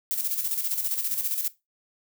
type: noise with tremolo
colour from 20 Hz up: violet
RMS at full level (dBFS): -26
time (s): 0.11-1.48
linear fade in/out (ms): 0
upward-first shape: square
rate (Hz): 15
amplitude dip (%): 55
effects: noise-tail reverb RT60 0.2 s tail -17 dB re dry